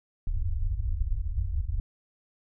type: low-pass noise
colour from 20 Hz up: pink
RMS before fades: -28 dBFS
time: 0.27-1.8 s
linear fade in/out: 2 ms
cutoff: 100 Hz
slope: 96 dB/octave
effects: none